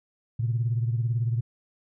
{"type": "beating tone pair", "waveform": "sine", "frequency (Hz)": [115.3, 133.3], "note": ["A#2", "C3"], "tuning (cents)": [-19, 33], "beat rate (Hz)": 18, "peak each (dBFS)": [-23, -30], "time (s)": [0.39, 1.41], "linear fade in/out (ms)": 10, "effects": ["tanh soft clip ceiling -16 dBFS"]}